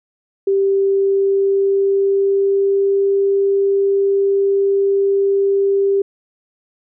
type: tone with pitch glide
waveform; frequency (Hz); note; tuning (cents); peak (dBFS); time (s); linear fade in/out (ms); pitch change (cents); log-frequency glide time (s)
sine; 392 to 395.2; G4 to G4; 0 to +14; -12; 0.47-6.02; 5; +14; 0.8-3.07
effects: none